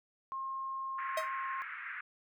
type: tone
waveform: sine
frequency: 1069 Hz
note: C6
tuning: 37 cents sharp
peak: -36 dBFS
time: 0.32-1.62 s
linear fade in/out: 0 ms
type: band-pass noise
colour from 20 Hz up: pink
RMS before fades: -43 dBFS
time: 0.98-2.01 s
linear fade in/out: 5 ms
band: 1300 to 2200 Hz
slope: 48 dB/octave
type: tone with exponential decay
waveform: 45% pulse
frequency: 635 Hz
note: D#5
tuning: 35 cents sharp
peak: -29 dBFS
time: 1.17-1.3 s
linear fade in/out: 5 ms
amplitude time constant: 27 ms
effects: none